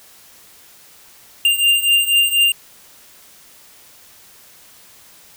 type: beating tone pair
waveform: square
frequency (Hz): 2794 / 2798.1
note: F7 / F7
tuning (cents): 0 / +3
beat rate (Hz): 4.1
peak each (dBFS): -15 / -18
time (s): 1.45-2.52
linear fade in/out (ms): 2
effects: white hiss -46 dBFS RMS until 5.36 s